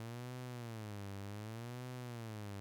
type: tone with vibrato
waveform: sawtooth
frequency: 111.6 Hz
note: A2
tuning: 25 cents sharp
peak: -40 dBFS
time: 0-2.6 s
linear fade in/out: 0 ms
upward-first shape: sine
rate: 0.66 Hz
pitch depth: 210 cents each way
effects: none